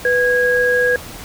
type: tone pair together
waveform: sine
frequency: 493.9 / 1644.6 Hz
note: B4 / G#6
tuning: 0 / -17 cents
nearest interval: octave + major sixth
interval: 2083 cents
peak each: -15 / -15 dBFS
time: 0.05-0.96 s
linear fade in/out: 2 ms
effects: pink hiss -34 dBFS RMS until 1.24 s